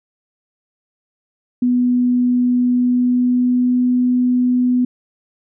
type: tone with pitch glide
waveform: sine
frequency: 246.9 to 248.8 Hz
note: B3 to B3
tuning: 0 to +13 cents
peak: -12 dBFS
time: 1.62-4.85 s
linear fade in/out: 5 ms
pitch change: +13 cents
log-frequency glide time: 2.7-3.86 s
effects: none